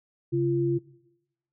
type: tone pair together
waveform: sine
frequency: 136.7 / 343.3 Hz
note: C#3 / F4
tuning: -24 / -30 cents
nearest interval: octave + major third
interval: 1594 cents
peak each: -26 / -24 dBFS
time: 0.32-0.79 s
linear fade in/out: 20 ms
effects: noise-tail reverb RT60 0.9 s tail -19 dB re dry

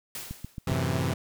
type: noise with exponential decay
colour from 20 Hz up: white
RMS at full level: -35 dBFS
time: 0.15-0.75 s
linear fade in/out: 2 ms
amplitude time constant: 130 ms
type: click train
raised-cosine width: 5 ms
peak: -23 dBFS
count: 4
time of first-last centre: 0.31-0.718 s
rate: 7.36 Hz
type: chord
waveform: sawtooth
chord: F# half-diminished seventh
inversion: none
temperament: equal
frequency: 92.5 / 110 / 130.81 / 164.81 Hz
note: F#2 / A2 / C3 / E3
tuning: 0 / 0 / 0 / 0 cents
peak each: -27 / -31 / -25 / -27 dBFS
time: 0.67-1.14 s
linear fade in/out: 5 ms
effects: none

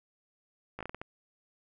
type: slowing click train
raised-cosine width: 0.5 ms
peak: -24 dBFS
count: 7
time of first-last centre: 0.79-1.015 s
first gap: 16 ms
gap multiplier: 1.34
effects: none

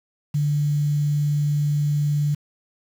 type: tone with quantisation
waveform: sine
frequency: 146.83 Hz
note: D3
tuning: in tune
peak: -18 dBFS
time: 0.34-2.35 s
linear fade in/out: 10 ms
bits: 7
effects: none

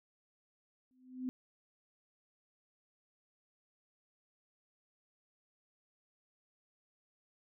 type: tone with exponential growth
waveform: sine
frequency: 255.5 Hz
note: C4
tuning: 41 cents flat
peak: -32 dBFS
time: 0.91-1.29 s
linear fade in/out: 0 ms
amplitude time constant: 81 ms
effects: none

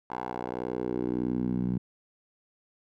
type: tone with band-pass filter sweep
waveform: 10% pulse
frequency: 61.74 Hz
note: B1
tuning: in tune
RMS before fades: -31 dBFS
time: 0.1-1.78 s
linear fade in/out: 5 ms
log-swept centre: 880 to 170 Hz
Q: 2.2
effects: none

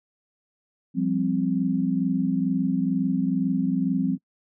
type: chord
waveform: sine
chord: F suspended second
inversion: none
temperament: equal with one note detuned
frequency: 174.61 / 196.79 / 261.6 Hz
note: F3 / G3 / C4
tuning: 0 / +7 / 0 cents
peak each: -26 / -26 / -24 dBFS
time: 0.94-4.18 s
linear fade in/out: 50 ms
effects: noise-tail reverb RT60 0.1 s tail -22 dB re dry

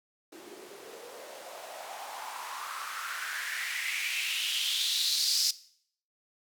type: noise with band-pass filter sweep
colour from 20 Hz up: blue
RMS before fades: -34 dBFS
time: 0.32-5.51 s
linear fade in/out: 5 ms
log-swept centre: 320 to 5100 Hz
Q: 4.5
effects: noise-tail reverb RT60 0.6 s tail -18 dB re dry

